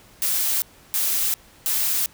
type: noise bursts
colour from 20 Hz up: blue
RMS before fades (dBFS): -22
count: 3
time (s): 0.22-2.06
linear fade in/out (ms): 0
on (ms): 400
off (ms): 320
effects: pink hiss -51 dBFS RMS until 2.13 s